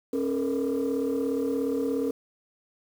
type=tone cluster; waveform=sine; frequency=273 / 436.2 / 473.2 Hz; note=C#4 / A4 / A#4; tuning=-26 / -15 / +26 cents; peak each=-26 / -29 / -28 dBFS; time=0.13-2.11 s; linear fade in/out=5 ms; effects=tanh soft clip ceiling -20 dBFS + 8-bit